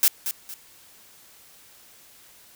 blue noise with echo, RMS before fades -17 dBFS, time 0.03-0.08 s, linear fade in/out 0 ms, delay 230 ms, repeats 2, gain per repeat -10 dB, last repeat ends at 0.54 s, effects white hiss -52 dBFS RMS until 2.55 s

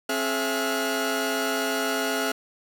sawtooth tone cluster, 267.3 / 425 / 667 / 1439 Hz, C4 / G#4 / E5 / F#6, +37 / +40 / +20 / -49 cents, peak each -26 dBFS, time 0.09-2.32 s, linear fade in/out 5 ms, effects none

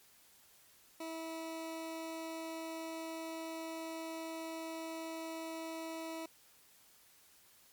20% pulse tone, 324.9 Hz, E4, 25 cents flat, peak -36 dBFS, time 1-6.26 s, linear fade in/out 5 ms, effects white hiss -64 dBFS RMS until 7.72 s + MP3 96 kbps

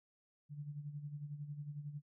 sine tone with tremolo, 146.3 Hz, D3, 6 cents flat, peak -40 dBFS, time 0.49-2.02 s, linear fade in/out 50 ms, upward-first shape sine, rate 11 Hz, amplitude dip 65%, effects none

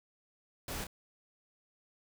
pink noise with echo, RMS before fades -40 dBFS, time 0.68-0.84 s, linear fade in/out 2 ms, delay 29 ms, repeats 1, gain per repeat -5 dB, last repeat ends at 0.869 s, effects none

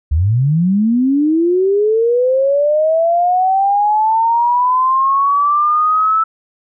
sine linear sweep, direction up, 68.8 to 1318.5 Hz, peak -10 dBFS, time 0.11-6.24 s, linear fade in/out 10 ms, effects none

